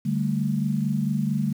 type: chord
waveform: sine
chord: D suspended fourth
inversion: none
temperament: just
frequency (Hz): 146.83 / 195.78 / 220.2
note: D3 / G3 / A3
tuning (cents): 0 / -2 / +2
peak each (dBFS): -26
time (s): 0.05-1.53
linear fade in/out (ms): 10
effects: 8-bit